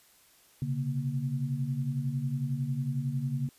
sine tone cluster, 128.7 / 139.7 / 235.2 Hz, C3 / C#3 / A#3, -28 / +14 / +16 cents, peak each -35 / -30 / -37 dBFS, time 0.62-3.49 s, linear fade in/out 2 ms, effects white hiss -61 dBFS RMS until 3.58 s + resampled to 32000 Hz

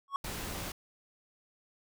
triangle tone with exponential growth, 1106 Hz, C#6, 4 cents flat, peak -23 dBFS, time 0.08-0.16 s, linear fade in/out 1 ms, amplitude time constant 16 ms
pink noise, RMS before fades -39 dBFS, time 0.24-0.72 s, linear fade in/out 5 ms
effects none

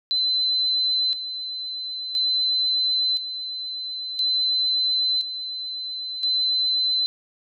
sine tone with tremolo, 4046 Hz, B7, 41 cents sharp, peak -19 dBFS, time 0.11-7.06 s, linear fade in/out 0 ms, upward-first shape square, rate 0.49 Hz, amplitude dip 65%, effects none

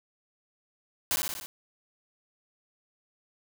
white noise with echo, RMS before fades -27 dBFS, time 1.11-1.16 s, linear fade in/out 0 ms, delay 60 ms, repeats 5, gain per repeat -3 dB, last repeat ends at 1.46 s, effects none

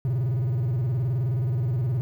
triangle tone with vibrato, 123.47 Hz, B2, in tune, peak -20 dBFS, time 0.05-2.01 s, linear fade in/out 0 ms, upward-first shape square, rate 19 Hz, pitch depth 160 cents each way, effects 10-bit

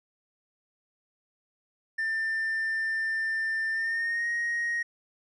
triangle tone with pitch glide, 1790 to 1876.8 Hz, A6 to A#6, +29 to +11 cents, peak -24 dBFS, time 1.98-4.83 s, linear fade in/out 10 ms, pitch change +82 cents, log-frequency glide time 3.73-4.28 s, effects tanh soft clip ceiling -21 dBFS + resampled to 22050 Hz

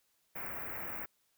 white band-stop noise, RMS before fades -41 dBFS, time 0.35-1.06 s, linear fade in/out 10 ms, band 2300 to 16000 Hz, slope 48 dB/octave, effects white hiss -75 dBFS RMS until 1.37 s

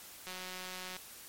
click train, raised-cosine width 0.2 ms, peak -26 dBFS, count 129, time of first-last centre 0.27-0.966 s, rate 184 Hz, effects white hiss -51 dBFS RMS until 1.28 s + MP3 64 kbps

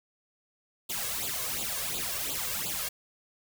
white noise with flanger, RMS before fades -33 dBFS, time 0.89-2.89 s, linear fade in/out 10 ms, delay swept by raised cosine 0.26 to 1.86 ms, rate 2.8 Hz, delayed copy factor +0.85, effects none

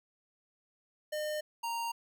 square tone pair in turn, 607 / 929.2 Hz, D#5 / A#5, -43 / -6 cents, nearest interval perfect fifth, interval 737 cents, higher second, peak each -34 / -34 dBFS, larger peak neither, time 1.12-1.41 / 1.63-1.92 s, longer neither, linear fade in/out 10 ms, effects none

